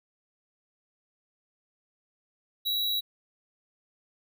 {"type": "tone with amplitude modulation", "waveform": "square", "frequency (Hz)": 3888, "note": "B7", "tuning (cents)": -28, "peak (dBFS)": -25, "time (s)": [2.65, 3.01], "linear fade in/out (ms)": 20, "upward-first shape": "sine", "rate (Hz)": 103, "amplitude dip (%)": 35, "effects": []}